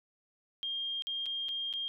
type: tone with dropouts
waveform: sine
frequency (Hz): 3214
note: G7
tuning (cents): +43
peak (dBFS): -33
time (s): 0.63-1.88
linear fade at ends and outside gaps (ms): 0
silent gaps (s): 1.022-1.07 / 1.258-1.263 / 1.485-1.49 / 1.728-1.737
effects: none